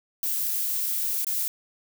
violet noise with dropouts, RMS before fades -27 dBFS, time 0.23-1.48 s, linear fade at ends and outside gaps 1 ms, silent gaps 1.247-1.268 s, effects none

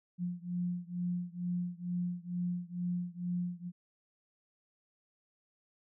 sine beating tone pair, 176 / 178.2 Hz, F3 / F3, +14 / +35 cents, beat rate 2.2 Hz, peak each -36 / -37 dBFS, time 0.18-3.72 s, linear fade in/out 50 ms, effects none

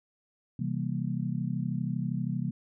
sine chord, C dominant seventh, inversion none, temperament just, 130.81 / 163.52 / 196.22 / 235.5 Hz, C3 / E3 / G3 / Bb3, 0 / -14 / +2 / +18 cents, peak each -33 / -33 / -35 / -36 dBFS, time 0.59-2.51 s, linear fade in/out 5 ms, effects none

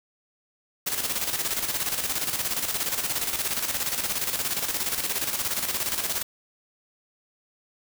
white noise with tremolo, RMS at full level -26 dBFS, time 0.86-6.23 s, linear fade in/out 10 ms, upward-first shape square, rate 17 Hz, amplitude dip 55%, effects none

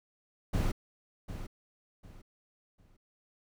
brown noise with echo, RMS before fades -29 dBFS, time 0.53-0.72 s, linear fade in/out 10 ms, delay 750 ms, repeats 3, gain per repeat -11 dB, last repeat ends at 2.97 s, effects none

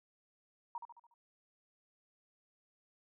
sine tone with echo, 943 Hz, A#5, 20 cents sharp, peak -38 dBFS, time 0.75-0.78 s, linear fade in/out 2 ms, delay 72 ms, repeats 5, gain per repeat -6 dB, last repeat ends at 1.14 s, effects none

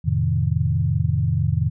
sine chord, F dominant seventh, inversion none, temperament equal, 87.31 / 110 / 130.81 / 155.56 Hz, F2 / A2 / C3 / Eb3, 0 / 0 / 0 / 0 cents, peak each -23 dBFS, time 0.04-1.7 s, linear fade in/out 20 ms, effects none

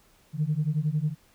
sine beating tone pair, 146.83 / 157.83 Hz, D3 / D#3, 0 / +25 cents, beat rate 11 Hz, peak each -26 dBFS, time 0.33-1.15 s, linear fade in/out 50 ms, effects tanh soft clip ceiling -17 dBFS + pink hiss -61 dBFS RMS until 1.34 s

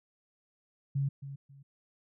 sine tone with echo, 138.59 Hz, C#3, in tune, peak -27 dBFS, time 0.95-1.09 s, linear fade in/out 10 ms, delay 270 ms, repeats 2, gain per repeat -12 dB, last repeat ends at 1.63 s, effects none

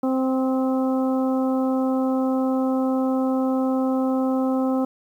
harmonic tone with a mistuned harmonic, 261.6 Hz, C4, in tune, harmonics 1 / 2 / 3 / 4 / 5, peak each -20 / -26 / -31 / -36 / -36 dBFS, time 0.03-4.85 s, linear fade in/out 5 ms, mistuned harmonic 5, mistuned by -18 cents, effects 9-bit

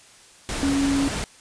sine tone in noise, 277.2 Hz, C#4, in tune, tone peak -19 dBFS, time 0.63-1.08 s, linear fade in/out 0 ms, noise pink, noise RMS -28 dBFS, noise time 0.49-1.24 s, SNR +6 dB, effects white hiss -50 dBFS RMS until 1.4 s + resampled to 22050 Hz

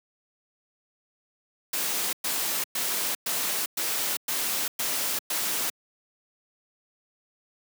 white noise bursts, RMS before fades -28 dBFS, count 8, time 1.73-5.7 s, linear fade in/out 5 ms, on 400 ms, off 110 ms, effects high-pass 200 Hz 12 dB/octave

